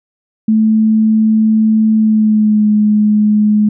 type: tone with pitch glide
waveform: sine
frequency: 218.6 to 211 Hz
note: A3 to G#3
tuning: -11 to +28 cents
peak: -7 dBFS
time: 0.48-3.69 s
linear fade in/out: 5 ms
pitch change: -61 cents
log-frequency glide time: 1.95-2.68 s
effects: none